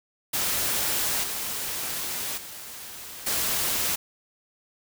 white noise with level steps, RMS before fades -26 / -31 / -40 / -26 dBFS, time 0.33-3.96 s, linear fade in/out 10 ms, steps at 1.23 / 2.37 / 3.26 s, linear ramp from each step 10 ms, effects none

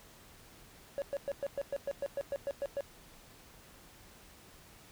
triangle tone bursts, 560 Hz, C#5, 18 cents sharp, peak -29 dBFS, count 13, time 0.98-2.807 s, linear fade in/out 0 ms, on 39 ms, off 110 ms, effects tanh soft clip ceiling -26 dBFS + pink hiss -57 dBFS RMS until 4.91 s

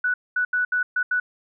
sine tone bursts at uneven times, 1480 Hz, F#6, in tune, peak -19 dBFS, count 6, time 0.04-0.14 / 0.36-0.45 / 0.53-0.65 / 0.72-0.83 / 0.96-1.03 / 1.11-1.2 s, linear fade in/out 5 ms, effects none

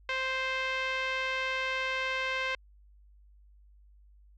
5% pulse tone with low-pass filter, 523.3 Hz, C5, in tune, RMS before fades -32 dBFS, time 0.09-2.55 s, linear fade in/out 2 ms, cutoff 2300 Hz, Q 1.5, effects added 50 Hz sine -55 dBFS peak until 4.37 s

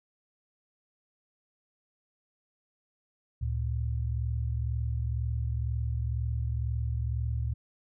sine tone pair together, 71.56 / 113.6 Hz, D2 / A#2, -44 / -44 cents, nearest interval minor sixth, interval 800 cents, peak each -30 / -31 dBFS, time 3.41-7.54 s, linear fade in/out 10 ms, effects none

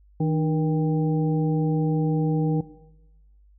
harmonic tone with a mistuned harmonic, 158.2 Hz, D#3, 29 cents sharp, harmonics 1 / 2 / 3 / 5, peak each -21 / -27 / -31 / -35 dBFS, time 0.2-2.61 s, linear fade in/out 5 ms, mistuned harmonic 2, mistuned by -72 cents, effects noise-tail reverb RT60 1.0 s tail -17 dB re dry + added 50 Hz sine -52 dBFS peak until 3.58 s

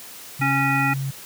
sine tone, 136.2 Hz, C#3, 30 cents flat, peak -23 dBFS, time 0.39-1.11 s, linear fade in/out 10 ms
harmonic tone, 275.5 Hz, C#4, 11 cents flat, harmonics 1 / 3 / 5 / 7 / 9, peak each -25 / -25 / -25 / -25 / -25 dBFS, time 0.41-0.94 s, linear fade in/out 10 ms
effects white hiss -40 dBFS RMS until 1.25 s + high-pass 80 Hz 12 dB/octave

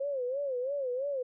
sine tone with vibrato, 531 Hz, C5, 25 cents sharp, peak -30 dBFS, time 0-1.23 s, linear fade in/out 10 ms, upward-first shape sine, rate 3 Hz, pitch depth 140 cents each way, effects none

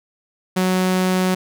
sawtooth tone, 185 Hz, F#3, in tune, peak -12 dBFS, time 0.56-1.35 s, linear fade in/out 10 ms, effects none

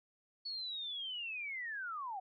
sine linear sweep, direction down, 4435 to 728 Hz, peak -39 dBFS, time 0.45-2.2 s, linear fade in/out 10 ms, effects none

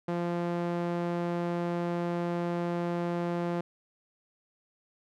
sawtooth tone with band-pass filter, 172.9 Hz, F3, 17 cents flat, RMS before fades -31 dBFS, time 0.08-3.61 s, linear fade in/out 5 ms, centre 480 Hz, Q 0.61, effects none

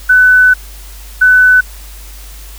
sine tone pair in turn, 1500 / 1500 Hz, F#6 / F#6, +23 / +23 cents, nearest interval unison, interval 0 cents, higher neither, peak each -3 dBFS, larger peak neither, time 0.09-0.54 / 1.21-1.61 s, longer first, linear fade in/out 10 ms, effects added 50 Hz sine -29 dBFS peak until 2.58 s + white hiss -36 dBFS RMS until 2.58 s

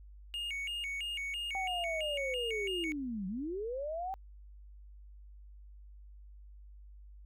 triangle tone with vibrato, 2514 Hz, D#7, 17 cents sharp, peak -34 dBFS, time 0.34-2.92 s, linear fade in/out 0 ms, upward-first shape square, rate 3 Hz, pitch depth 210 cents each way
sine linear two-way sweep, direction down then up, 784 to 180 to 784 Hz, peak -35 dBFS, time 1.55-4.14 s, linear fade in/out 0 ms, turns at 3.27 s
effects added 50 Hz sine -50 dBFS peak until 7.25 s

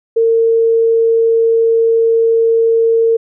sine tone, 455.7 Hz, A#4, 39 cents flat, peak -8 dBFS, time 0.16-3.17 s, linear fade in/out 10 ms, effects none

